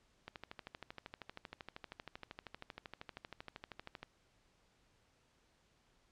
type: click train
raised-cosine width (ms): 0.3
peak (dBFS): -30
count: 49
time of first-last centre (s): 0.28-4.03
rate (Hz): 12.8
effects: pink hiss -73 dBFS RMS until 6.11 s + low-pass 7000 Hz 12 dB/octave